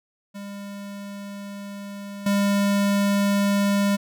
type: tone with level steps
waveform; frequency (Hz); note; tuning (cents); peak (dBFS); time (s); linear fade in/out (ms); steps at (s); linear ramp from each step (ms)
square; 200.9; G3; +43; -34 / -19; 0.34-3.97; 20; 2.26; 5
effects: none